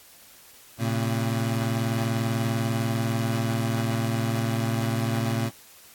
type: tone pair together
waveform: 25% pulse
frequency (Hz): 113.3 / 133.51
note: A#2 / C3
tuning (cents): -49 / +35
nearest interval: minor third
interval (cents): 284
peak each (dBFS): -21 / -26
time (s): 0.78-5.51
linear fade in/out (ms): 50
effects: white hiss -51 dBFS RMS until 5.94 s + AAC 64 kbps